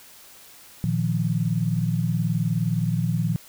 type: chord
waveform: sine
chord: Bb suspended fourth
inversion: none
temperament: equal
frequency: 116.54 / 155.56 / 174.61 Hz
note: Bb2 / Eb3 / F3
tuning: 0 / 0 / 0 cents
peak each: -25 dBFS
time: 0.84-3.36 s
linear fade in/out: 0 ms
effects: white hiss -48 dBFS RMS until 3.48 s